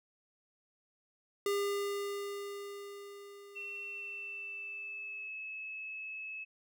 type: tone with exponential decay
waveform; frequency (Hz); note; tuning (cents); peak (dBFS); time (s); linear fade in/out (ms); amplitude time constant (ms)
square; 403.2; G4; +49; -30; 1.46-5.28; 2; 830
type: tone with pitch glide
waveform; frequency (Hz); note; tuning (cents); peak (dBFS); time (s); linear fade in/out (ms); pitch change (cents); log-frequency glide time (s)
sine; 2707 to 2592; E7 to E7; +45 to -30; -40; 3.55-6.45; 20; -75; 3.83-5.22
effects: none